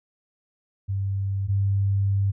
sine tone pair in turn, 98 / 98.85 Hz, G2 / G2, 0 / +15 cents, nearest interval unison, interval 15 cents, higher second, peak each -23 / -19 dBFS, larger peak second, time 0.88-1.48 / 1.48-2.32 s, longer second, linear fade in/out 20 ms, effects none

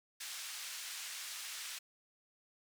white band-pass noise, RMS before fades -45 dBFS, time 0.2-1.79 s, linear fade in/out 10 ms, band 1500 to 7900 Hz, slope 12 dB/octave, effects none

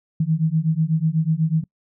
sine beating tone pair, 155.56 / 163.66 Hz, D#3 / E3, 0 / -12 cents, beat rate 8.1 Hz, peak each -20 dBFS, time 0.2-1.64 s, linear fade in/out 5 ms, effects noise-tail reverb RT60 0.1 s tail -26 dB re dry

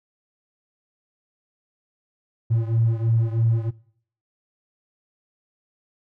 triangle beating tone pair, 113 / 116.1 Hz, A2 / A#2, +47 / -7 cents, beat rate 3.1 Hz, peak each -17 / -20 dBFS, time 2.5-3.71 s, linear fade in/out 20 ms, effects noise-tail reverb RT60 0.6 s tail -22 dB re dry + tanh soft clip ceiling -12 dBFS

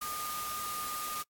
sine tone in noise, 1219 Hz, D#6, 36 cents flat, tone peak -37 dBFS, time 0.01-1.23 s, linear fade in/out 10 ms, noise white, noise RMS -40 dBFS, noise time 0.01-1.23 s, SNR 0 dB, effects noise-tail reverb RT60 0.1 s tail -24 dB re dry + AAC 64 kbps

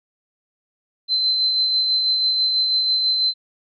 sine tone with tremolo, 4075 Hz, C8, 47 cents flat, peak -15 dBFS, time 1.08-3.34 s, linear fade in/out 50 ms, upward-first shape sine, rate 6.1 Hz, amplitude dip 30%, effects none

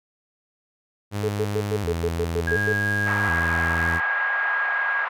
sawtooth tone with vibrato, 92.5 Hz, F#2, in tune, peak -21 dBFS, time 1.11-4.01 s, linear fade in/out 50 ms, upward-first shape square, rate 0.69 Hz, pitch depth 180 cents each way
sine tone bursts, 430 Hz, A4, 40 cents flat, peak -21 dBFS, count 10, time 1.23-2.73 s, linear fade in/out 10 ms, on 60 ms, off 100 ms
sine tone, 1636 Hz, G#6, 26 cents flat, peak -22 dBFS, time 2.47-5.05 s, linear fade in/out 5 ms
pink band-pass noise, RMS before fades -29 dBFS, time 3.06-5.09 s, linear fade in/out 10 ms, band 820 to 1900 Hz, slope 24 dB/octave
effects none

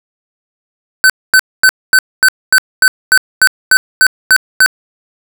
square tone bursts, 1525 Hz, G6, 48 cents flat, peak -4 dBFS, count 13, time 1.04-4.661 s, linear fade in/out 0 ms, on 57 ms, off 240 ms, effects none

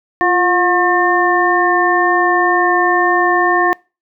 harmonic tone with a mistuned harmonic, 360.1 Hz, F#4, 47 cents flat, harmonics 1 / 2 / 3 / 5, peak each -16 / -16 / -16 / -16 dBFS, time 0.21-3.73 s, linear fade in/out 0 ms, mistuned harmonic 1, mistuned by -58 cents, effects noise-tail reverb RT60 0.3 s tail -25 dB re dry

